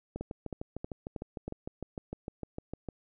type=two click trains; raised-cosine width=2 ms; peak=-24 / -23 dBFS; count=19 / 5; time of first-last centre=0.16-2.887 / 0.21-1.48 s; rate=6.6 / 3.15 Hz; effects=none